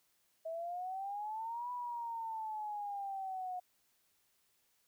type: exponential two-way sweep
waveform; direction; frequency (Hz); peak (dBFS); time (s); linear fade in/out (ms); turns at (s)
sine; up then down; 642 to 987.8 to 723; -38; 0.45-3.6; 10; 1.71
effects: white hiss -75 dBFS RMS until 4.87 s